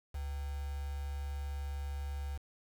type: tone with quantisation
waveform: sine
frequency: 70.6 Hz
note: C#2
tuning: 32 cents sharp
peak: -36 dBFS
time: 0.14-2.38 s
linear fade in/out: 10 ms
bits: 8
effects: none